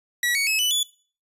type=tone with pitch steps; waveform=sawtooth; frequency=1933 / 2233 / 2580 / 2981 / 3444 Hz; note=B6 / C#7 / E7 / F#7 / A7; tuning=-38 / +12 / -38 / +12 / -38 cents; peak=-17 dBFS; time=0.23-0.83 s; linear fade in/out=2 ms; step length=120 ms; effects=noise-tail reverb RT60 0.4 s tail -19 dB re dry + resampled to 32000 Hz